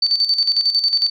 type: tone with tremolo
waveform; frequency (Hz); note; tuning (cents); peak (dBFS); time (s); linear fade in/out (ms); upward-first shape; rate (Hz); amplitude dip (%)
sine; 4553; C#8; +45; -12; 0.02-1.1; 5; square; 11; 65
effects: none